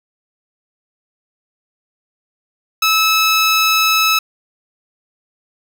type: tone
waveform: 15% pulse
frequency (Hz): 1300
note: E6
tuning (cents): -24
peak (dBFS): -5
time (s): 2.82-4.19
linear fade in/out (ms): 5
effects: none